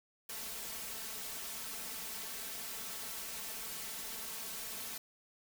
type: noise with comb filter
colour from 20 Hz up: white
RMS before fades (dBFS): -43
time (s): 0.29-4.98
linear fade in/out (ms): 5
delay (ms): 4.5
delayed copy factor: +1
effects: none